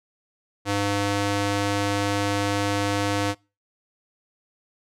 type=tone with high-pass filter; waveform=square; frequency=101.1 Hz; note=G#2; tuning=46 cents flat; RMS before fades=-24 dBFS; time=0.65-3.35 s; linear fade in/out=50 ms; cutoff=210 Hz; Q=0.51; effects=noise-tail reverb RT60 0.3 s tail -25 dB re dry + low-pass 9000 Hz 12 dB/octave